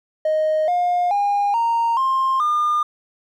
triangle tone with pitch steps, 622.3 / 710.7 / 811.7 / 927 / 1058.7 / 1209.2 Hz, D#5 / F5 / G#5 / A#5 / C6 / D#6, 0 / +30 / -40 / -10 / +20 / -50 cents, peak -13 dBFS, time 0.25-2.83 s, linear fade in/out 5 ms, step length 430 ms, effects tanh soft clip ceiling -12 dBFS

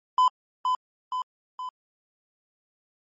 triangle tone with echo, 1010 Hz, B5, 39 cents sharp, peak -14 dBFS, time 0.18-0.28 s, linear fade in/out 2 ms, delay 470 ms, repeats 3, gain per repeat -5 dB, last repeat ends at 1.69 s, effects MP3 32 kbps

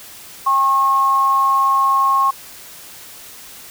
sine tone pair together, 802 / 1085 Hz, G5 / C#6, +39 / -37 cents, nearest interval perfect fourth, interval 524 cents, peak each -23 / -12 dBFS, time 0.46-2.31 s, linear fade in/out 10 ms, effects white hiss -38 dBFS RMS until 3.7 s

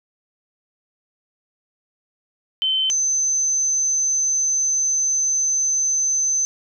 sine tone pair in turn, 3077 / 6154 Hz, G7 / G8, -33 / -33 cents, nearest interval octave, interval 1200 cents, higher second, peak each -17 / -17 dBFS, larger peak neither, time 2.62-2.9 / 2.9-6.45 s, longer second, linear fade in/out 0 ms, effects none

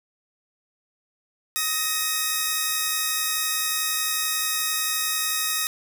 5% pulse tone pair together, 1266.9 / 1864.7 Hz, D#6 / A#6, +31 / 0 cents, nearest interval perfect fifth, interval 669 cents, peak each -14 / -15 dBFS, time 1.56-5.67 s, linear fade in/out 0 ms, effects none

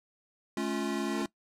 square chord, A augmented, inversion none, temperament equal with one note detuned, 215 / 277.2 / 349.2 Hz, A3 / C#4 / E#4, -40 / 0 / 0 cents, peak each -35 dBFS, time 0.57-1.26 s, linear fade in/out 2 ms
sawtooth tone with exponential growth, 450 Hz, A4, 39 cents sharp, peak -32 dBFS, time 0.87-1.22 s, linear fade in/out 0 ms, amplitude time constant 76 ms
effects noise-tail reverb RT60 0.1 s tail -20 dB re dry + low-pass 10000 Hz 12 dB/octave

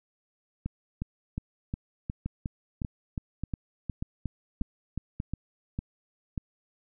two click trains, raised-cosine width 5 ms, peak -19 / -19 dBFS, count 14 / 8, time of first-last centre 0.66-5.336 / 2.26-6.378 s, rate 2.78 / 1.7 Hz, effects none

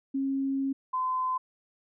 sine tone pair in turn, 271.4 / 1024.7 Hz, C#4 / C6, -36 / -36 cents, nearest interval octave + major seventh, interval 2300 cents, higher second, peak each -26 dBFS, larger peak neither, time 0.14-0.73 / 0.93-1.38 s, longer first, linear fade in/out 10 ms, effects none

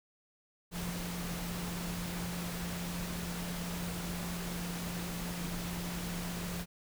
sine tone in noise, 174.61 Hz, F3, in tune, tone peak -38 dBFS, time 0.71-6.66 s, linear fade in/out 50 ms, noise pink, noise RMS -41 dBFS, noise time 0.71-6.66 s, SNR 0 dB, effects none

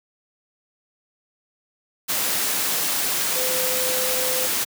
sine tone in noise, 511 Hz, C5, 41 cents flat, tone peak -27 dBFS, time 3.35-4.47 s, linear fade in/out 20 ms, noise white, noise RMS -23 dBFS, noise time 2.08-4.65 s, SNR -7 dB, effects high-pass 150 Hz 12 dB/octave

